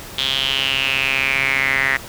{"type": "tone with band-pass filter sweep", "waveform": "sawtooth", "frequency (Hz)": 135.1, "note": "C#3", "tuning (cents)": -44, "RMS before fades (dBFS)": -19, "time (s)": [0.18, 1.97], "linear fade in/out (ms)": 5, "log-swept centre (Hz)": [3400, 1900], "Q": 7.2, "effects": ["pink hiss -35 dBFS RMS until 2.08 s"]}